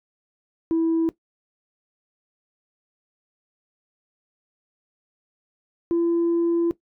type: tone pair in turn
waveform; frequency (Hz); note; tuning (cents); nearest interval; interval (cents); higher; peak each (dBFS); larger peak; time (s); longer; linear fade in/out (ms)
sine; 327.8 / 338.8; E4 / E4; -10 / +48; minor second; 58; second; -16; neither; 0.71-1.09 / 5.91-6.71; second; 0
effects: noise-tail reverb RT60 0.1 s tail -17 dB re dry + tanh soft clip ceiling -16 dBFS